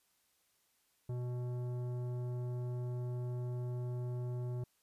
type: tone with tanh clipping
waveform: sine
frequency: 123.3 Hz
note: B2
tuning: 2 cents flat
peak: -38 dBFS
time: 1.09-4.64 s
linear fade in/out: 5 ms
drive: 13 dB
effects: white hiss -75 dBFS RMS until 4.82 s + resampled to 32000 Hz